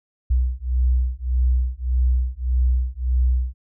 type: beating tone pair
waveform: sine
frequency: 61.74 / 63.44 Hz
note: B1 / B1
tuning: 0 / +47 cents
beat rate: 1.7 Hz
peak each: -20 dBFS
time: 0.3-3.54 s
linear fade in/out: 10 ms
effects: none